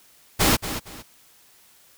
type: noise with echo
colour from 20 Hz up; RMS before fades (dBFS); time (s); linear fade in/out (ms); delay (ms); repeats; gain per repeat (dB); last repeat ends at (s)
pink; -18; 0.39-0.57; 20; 230; 2; -11; 1.03
effects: white hiss -55 dBFS RMS until 1.97 s